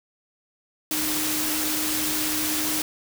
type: tone in noise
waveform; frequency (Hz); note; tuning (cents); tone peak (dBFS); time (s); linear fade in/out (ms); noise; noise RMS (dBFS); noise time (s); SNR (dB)
sine; 307.6; D#4; -20; -30; 0.91-2.82; 2; white; -26; 0.91-2.82; -7
effects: none